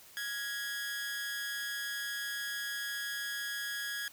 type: tone with amplitude modulation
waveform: sawtooth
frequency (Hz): 1661.2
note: G#6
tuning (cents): 0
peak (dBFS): -29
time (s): 0.17-4.08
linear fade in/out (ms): 0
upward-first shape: sine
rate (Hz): 246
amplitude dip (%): 65
effects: white hiss -56 dBFS RMS until 4.12 s